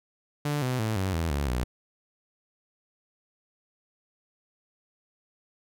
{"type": "tone with pitch steps", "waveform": "sawtooth", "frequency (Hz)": [146.83, 127.09, 110, 95.21, 82.41, 71.33, 61.73], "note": ["D3", "C3", "A2", "G2", "E2", "D2", "B1"], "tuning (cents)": [0, -50, 0, -50, 0, -50, 0], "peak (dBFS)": -22, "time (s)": [0.45, 1.64], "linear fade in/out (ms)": 5, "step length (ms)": 170, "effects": []}